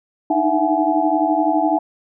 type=tone cluster; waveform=sine; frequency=303.9 / 315.7 / 671 / 748 / 846 Hz; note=D#4 / D#4 / E5 / F#5 / G#5; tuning=-41 / +25 / +31 / +19 / +32 cents; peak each=-21 dBFS; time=0.3-1.79 s; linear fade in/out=5 ms; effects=none